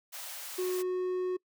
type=high-pass noise; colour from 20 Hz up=white; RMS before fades=-42 dBFS; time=0.12-0.83 s; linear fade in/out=20 ms; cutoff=540 Hz; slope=48 dB/octave
type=tone; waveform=triangle; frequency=366.2 Hz; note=F#4; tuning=18 cents flat; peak=-27 dBFS; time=0.58-1.37 s; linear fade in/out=10 ms
effects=noise-tail reverb RT60 0.1 s tail -25 dB re dry